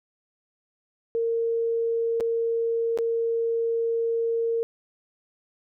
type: tone with dropouts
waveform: sine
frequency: 460.1 Hz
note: A#4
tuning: 23 cents flat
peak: -22 dBFS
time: 1.15-4.63 s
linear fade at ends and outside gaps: 0 ms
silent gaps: 2.201-2.207 / 2.975-2.987 s
effects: none